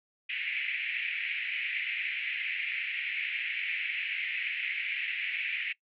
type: band-pass noise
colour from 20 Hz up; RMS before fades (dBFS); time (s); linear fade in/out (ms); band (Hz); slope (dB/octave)
white; -34; 0.29-5.73; 10; 2000 to 2600; 48
effects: noise-tail reverb RT60 0.1 s tail -21 dB re dry